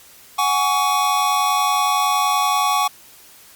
square chord, F# suspended second, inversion none, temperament equal with one note detuned, 740 / 830.6 / 1126.8 Hz, F#5 / G#5 / C#6, 0 / 0 / +28 cents, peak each -24 / -22 / -19 dBFS, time 0.38-2.88 s, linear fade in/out 10 ms, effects white hiss -46 dBFS RMS until 3.55 s + Opus 48 kbps

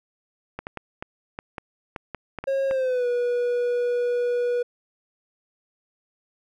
clicks, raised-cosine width 0.5 ms, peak -17 dBFS, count 11, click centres 0.59 / 0.669 / 0.773 / 1.025 / 1.389 / 1.582 / 1.962 / 2.147 / 2.387 / 2.44 / 2.711 s
triangle tone with pitch glide, 542 to 485.7 Hz, C#5 to B4, -39 to -29 cents, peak -19 dBFS, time 2.47-4.63 s, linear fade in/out 10 ms, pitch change -190 cents, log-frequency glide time 2.67-3.07 s
effects none

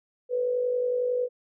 sine tone with amplitude modulation, 495.1 Hz, B4, 4 cents sharp, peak -21 dBFS, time 0.29-1.29 s, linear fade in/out 50 ms, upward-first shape sine, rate 51 Hz, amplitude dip 50%, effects none

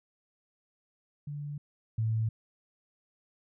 sine tone pair in turn, 145.8 / 111.22 Hz, D3 / A2, -12 / +19 cents, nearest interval perfect fourth, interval 469 cents, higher first, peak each -35 / -26 dBFS, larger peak second, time 1.27-1.58 / 1.98-2.29 s, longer neither, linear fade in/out 5 ms, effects none

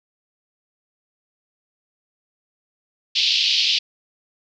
pink band-pass noise, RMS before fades -19 dBFS, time 3.15-3.79 s, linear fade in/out 10 ms, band 2700 to 5000 Hz, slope 48 dB/octave, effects none

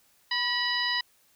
harmonic tone with a mistuned harmonic, 987.8 Hz, B5, in tune, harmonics 1 / 2 / 3 / 4 / 5, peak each -34 / -29 / -33 / -32 / -32 dBFS, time 0.31-1.01 s, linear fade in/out 5 ms, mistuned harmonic 2, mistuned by -48 cents, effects white hiss -64 dBFS RMS until 1.35 s

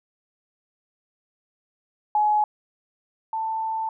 sine tone pair in turn, 844 / 887.1 Hz, G#5 / A5, +28 / +14 cents, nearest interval minor second, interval 86 cents, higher second, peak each -17 / -24 dBFS, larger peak first, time 2.15-2.44 / 3.33-3.89 s, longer second, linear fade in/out 2 ms, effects none

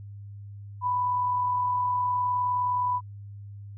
sine tone with amplitude modulation, 991 Hz, B5, 6 cents sharp, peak -22 dBFS, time 0.81-3.01 s, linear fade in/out 50 ms, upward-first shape sine, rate 39.4 Hz, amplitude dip 25%, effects added 101 Hz sine -39 dBFS peak until 3.77 s

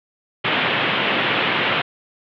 white band-pass noise, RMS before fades -20 dBFS, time 0.44-1.82 s, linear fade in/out 10 ms, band 110 to 3300 Hz, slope 48 dB/octave, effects none

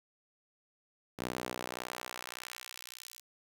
sawtooth tone with high-pass filter sweep, 61.74 Hz, B1, in tune, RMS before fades -43 dBFS, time 1.18-3.21 s, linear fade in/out 20 ms, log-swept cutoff 210 to 5300 Hz, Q 0.7, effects 10-bit

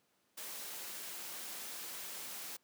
white noise, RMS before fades -45 dBFS, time 0.37-2.57 s, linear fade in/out 10 ms, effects pink hiss -75 dBFS RMS until 2.63 s + high-pass 200 Hz 12 dB/octave

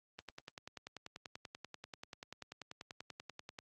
click train, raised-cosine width 0.2 ms, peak -29 dBFS, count 36, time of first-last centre 0.19-3.588 s, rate 10.3 Hz, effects high-pass 80 Hz 12 dB/octave + Opus 24 kbps

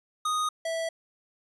square tone pair in turn, 1242 / 656 Hz, D#6 / E5, -3 / -9 cents, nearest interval major seventh, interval 1106 cents, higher first, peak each -26 / -29 dBFS, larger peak first, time 0.25-0.49 / 0.65-0.89 s, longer neither, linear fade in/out 5 ms, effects resampled to 24000 Hz

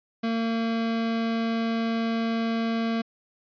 square tone pair together, 227.8 / 455.9 Hz, A#3 / A#4, -40 / -39 cents, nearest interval octave, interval 1201 cents, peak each -25 / -36 dBFS, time 0.23-3.02 s, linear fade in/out 10 ms, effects resampled to 11025 Hz

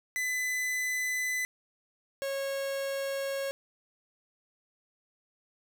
45% pulse tone pair in turn, 2007 / 548.1 Hz, B6 / C#5, +27 / -20 cents, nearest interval octave + minor seventh, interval 2247 cents, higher first, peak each -29 / -31 dBFS, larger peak first, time 0.16-1.45 / 2.22-3.51 s, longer neither, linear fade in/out 0 ms, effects none

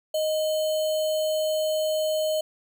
sine tone with sample-and-hold, 622 Hz, D#5, 1 cent flat, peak -22 dBFS, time 0.14-2.41 s, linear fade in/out 5 ms, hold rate 3675 Hz, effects none

